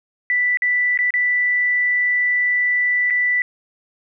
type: tone with dropouts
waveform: sine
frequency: 1975.5 Hz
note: B6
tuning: in tune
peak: -15 dBFS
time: 0.3-3.42 s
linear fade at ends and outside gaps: 1 ms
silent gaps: 0.572-0.621 / 0.975-0.989 / 1.106-1.139 / 3.102-3.106 s
effects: none